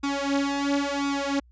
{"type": "tone with flanger", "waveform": "sawtooth", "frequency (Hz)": 280.7, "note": "C#4", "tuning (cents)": 22, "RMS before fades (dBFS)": -26, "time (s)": [0.03, 1.4], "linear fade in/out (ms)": 10, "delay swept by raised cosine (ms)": [0.82, 4.72], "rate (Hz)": 0.96, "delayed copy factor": 1, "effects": ["added 60 Hz sine -52 dBFS peak until 1.51 s", "resampled to 16000 Hz"]}